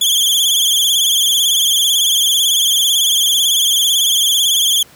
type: tone with vibrato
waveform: sawtooth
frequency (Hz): 3298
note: G#7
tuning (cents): -13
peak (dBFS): -8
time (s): 0.01-4.83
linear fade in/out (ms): 5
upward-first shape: sine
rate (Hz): 18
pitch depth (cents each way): 91
effects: pink hiss -44 dBFS RMS until 4.95 s + high-pass 100 Hz 12 dB/octave